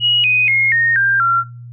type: tone with pitch steps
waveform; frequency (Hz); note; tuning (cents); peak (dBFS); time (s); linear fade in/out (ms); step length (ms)
sine; 2901 / 2496 / 2148 / 1848.8 / 1590.9 / 1369.1; F#7 / D#7 / C7 / A#6 / G6 / F6; -35 / +5 / +45 / -15 / +25 / -35; -11; 0-1.44; 50; 240
effects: noise-tail reverb RT60 0.4 s tail -26 dB re dry + added 120 Hz sine -31 dBFS peak until 1.72 s